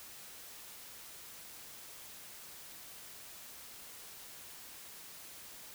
silence, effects white hiss -51 dBFS RMS until 5.74 s

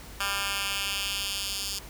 10% pulse tone with high-pass filter sweep, 198.8 Hz, G3, 25 cents sharp, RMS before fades -31 dBFS, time 0.2-1.79 s, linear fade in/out 5 ms, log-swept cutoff 1600 to 4600 Hz, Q 1.5, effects added 50 Hz sine -46 dBFS peak until 1.89 s + pink hiss -46 dBFS RMS until 1.89 s

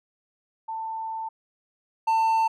sine / triangle tone pair in turn, 891 / 894.9 Hz, A5 / A5, +22 / +29 cents, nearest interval unison, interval 7 cents, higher second, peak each -29 / -17 dBFS, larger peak second, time 0.68-1.29 / 2.07-2.48 s, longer first, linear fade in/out 10 ms, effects none

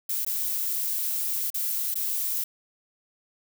violet noise with dropouts, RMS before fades -28 dBFS, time 0.09-2.44 s, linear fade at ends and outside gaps 5 ms, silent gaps 0.25-0.264 / 1.503-1.543 / 1.943-1.955 s, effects none

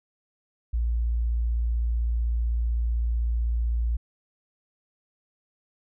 sine tone, 57.9 Hz, A#1, 11 cents flat, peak -22 dBFS, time 0.73-3.97 s, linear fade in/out 10 ms, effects none

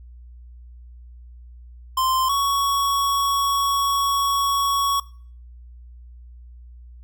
square tone pair in turn, 1043 / 1115.7 Hz, C6 / C#6, -6 / +11 cents, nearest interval minor second, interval 117 cents, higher second, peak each -19 dBFS, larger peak neither, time 1.97-2.29 / 2.29-5 s, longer second, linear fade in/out 5 ms, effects noise-tail reverb RT60 0.5 s tail -21 dB re dry + added 60 Hz sine -40 dBFS peak until 7.03 s

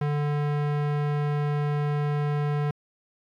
square tone, 146.83 Hz, D3, in tune, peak -24 dBFS, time 0.01-2.71 s, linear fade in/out 5 ms, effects low-pass 2000 Hz 12 dB/octave + 10-bit

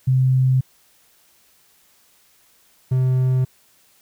sine / triangle tone pair in turn, 130 / 128.8 Hz, C3 / C3, -11 / -27 cents, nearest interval unison, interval 16 cents, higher first, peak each -13 dBFS, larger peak neither, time 0.07-0.61 / 2.91-3.45 s, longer neither, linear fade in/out 10 ms, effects white hiss -57 dBFS RMS until 4.01 s

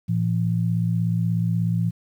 sine tone pair together, 113.46 / 170 Hz, A#2 / F3, -46 / -46 cents, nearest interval perfect fifth, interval 700 cents, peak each -22 dBFS, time 0.08-1.91 s, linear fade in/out 20 ms, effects 9-bit

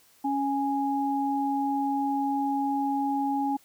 sine tone pair together, 277.3 / 829 Hz, C#4 / G#5, +1 / -3 cents, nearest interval octave + perfect fifth, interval 1896 cents, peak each -27 dBFS, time 0.24-3.57 s, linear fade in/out 10 ms, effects white hiss -60 dBFS RMS until 3.64 s

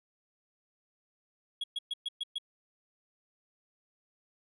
triangle tone bursts, 3322 Hz, G#7, in tune, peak -30 dBFS, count 6, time 1.61-2.384 s, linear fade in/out 5 ms, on 29 ms, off 120 ms, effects resampled to 24000 Hz

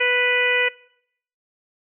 harmonic tone, 493.9 Hz, B4, in tune, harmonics 1 / 2 / 3 / 4 / 5 / 6, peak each -23 / -32 / -26 / -21 / -21 / -28 dBFS, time 0-0.69 s, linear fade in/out 10 ms, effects noise-tail reverb RT60 0.7 s tail -22 dB re dry

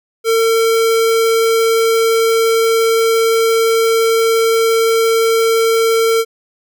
square tone, 452.9 Hz, A#4, 50 cents flat, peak -11 dBFS, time 0.24-6.25 s, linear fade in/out 50 ms, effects none

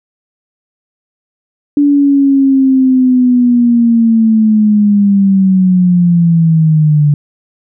sine linear sweep, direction down, 289.6 to 145.2 Hz, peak -5 dBFS, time 1.77-7.14 s, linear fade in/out 2 ms, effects none

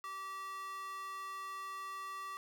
square tone with high-pass filter, 386.2 Hz, G4, 26 cents flat, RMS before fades -44 dBFS, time 0.04-2.37 s, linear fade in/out 0 ms, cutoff 1300 Hz, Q 7.6, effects none

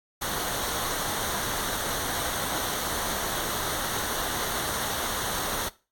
pink noise with comb filter, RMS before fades -30 dBFS, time 0.21-5.69 s, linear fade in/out 10 ms, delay 0.4 ms, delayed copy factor -0.6, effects noise-tail reverb RT60 0.3 s tail -18 dB re dry + AAC 64 kbps

